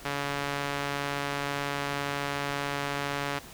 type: tone with band-pass filter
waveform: sawtooth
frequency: 141.9 Hz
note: C#3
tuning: 41 cents sharp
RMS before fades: -32 dBFS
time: 0.05-3.39 s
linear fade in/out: 5 ms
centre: 1800 Hz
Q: 0.58
effects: pink hiss -47 dBFS RMS until 3.53 s